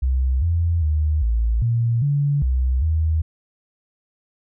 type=tone with pitch steps; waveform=sine; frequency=64.8 / 84.5 / 76.5 / 56.5 / 116.8 / 143.2 / 64 / 79.5 Hz; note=C2 / E2 / D#2 / A1 / A#2 / D3 / C2 / D#2; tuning=-16 / +43 / -29 / +47 / +4 / -43 / -38 / +38 cents; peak=-16 dBFS; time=0.02-3.22 s; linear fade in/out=10 ms; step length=400 ms; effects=none